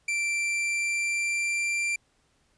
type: tone with pitch glide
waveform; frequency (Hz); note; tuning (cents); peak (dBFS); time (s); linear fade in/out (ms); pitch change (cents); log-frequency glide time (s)
45% pulse; 2349 to 2363; D7 to D7; 0 to +10; -25; 0.08-1.96; 5; +10; 0.2-1.78
effects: pink hiss -68 dBFS RMS until 2.57 s + resampled to 22050 Hz